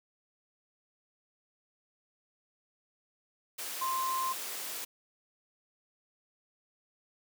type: tone in noise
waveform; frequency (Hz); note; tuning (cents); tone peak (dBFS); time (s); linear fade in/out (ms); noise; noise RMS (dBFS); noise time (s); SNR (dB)
sine; 1046.5; C6; 0; -30; 3.81-4.33; 10; white; -39; 3.58-4.85; +6
effects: high-pass 300 Hz 12 dB/octave